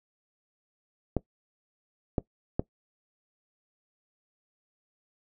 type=clicks; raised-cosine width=2 ms; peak=-12 dBFS; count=3; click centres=1.167 / 2.182 / 2.595 s; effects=noise-tail reverb RT60 0.1 s tail -20 dB re dry